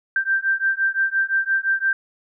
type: beating tone pair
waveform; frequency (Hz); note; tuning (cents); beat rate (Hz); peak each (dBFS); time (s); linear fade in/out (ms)
sine; 1568 / 1573.8; G6 / G6; 0 / +6; 5.8; -21; 0.16-1.93; 2
effects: none